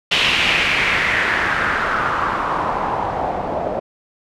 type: noise with low-pass filter sweep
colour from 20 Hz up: white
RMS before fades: -19 dBFS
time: 0.11-3.8 s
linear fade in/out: 10 ms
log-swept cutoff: 3100 to 620 Hz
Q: 3.1
effects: none